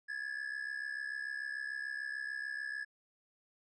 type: ring-modulated tone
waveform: triangle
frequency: 1698 Hz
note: G#6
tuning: 38 cents sharp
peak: -33 dBFS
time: 0.08-2.85 s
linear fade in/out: 20 ms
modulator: 33.4 Hz
effects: resampled to 24000 Hz